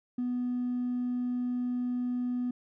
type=tone with hard clipping; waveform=sine; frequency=246.9 Hz; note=B3; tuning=in tune; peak=-29 dBFS; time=0.18-2.51 s; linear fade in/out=5 ms; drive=1 dB; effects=none